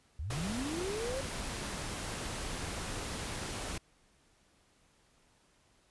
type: linear sweep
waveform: sine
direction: up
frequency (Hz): 61.74 to 547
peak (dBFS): -35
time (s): 0.19-1.21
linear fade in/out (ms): 5
type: noise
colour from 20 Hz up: pink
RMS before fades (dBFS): -39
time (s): 0.3-3.78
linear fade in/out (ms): 5
effects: pink hiss -68 dBFS RMS until 5.9 s + resampled to 24000 Hz